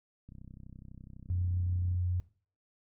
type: click train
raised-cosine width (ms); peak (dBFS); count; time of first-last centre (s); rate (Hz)
5; -37; 54; 0.29-1.946; 32
type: tone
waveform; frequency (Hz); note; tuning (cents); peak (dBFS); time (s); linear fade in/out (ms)
sine; 89.5; F2; +43; -28; 1.3-2.2; 0
effects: noise-tail reverb RT60 0.4 s tail -18 dB re dry